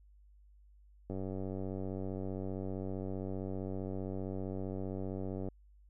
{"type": "click train", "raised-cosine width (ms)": 2, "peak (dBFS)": -27, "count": 419, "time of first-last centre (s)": [1.1, 5.486], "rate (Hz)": 95.3, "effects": ["added 50 Hz sine -58 dBFS peak until 5.89 s"]}